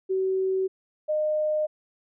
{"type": "tone pair in turn", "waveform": "sine", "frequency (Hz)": [379.2, 611.9], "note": ["F#4", "D#5"], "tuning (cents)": [43, -29], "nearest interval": "minor sixth", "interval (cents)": 828, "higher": "second", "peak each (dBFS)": -22, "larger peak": "neither", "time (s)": [[0.09, 0.68], [1.08, 1.67]], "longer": "neither", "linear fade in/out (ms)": 20, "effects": []}